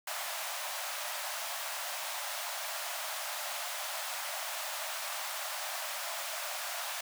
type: high-pass noise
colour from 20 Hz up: pink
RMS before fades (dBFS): -38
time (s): 0.07-7.01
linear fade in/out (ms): 5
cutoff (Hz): 580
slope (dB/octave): 96
effects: none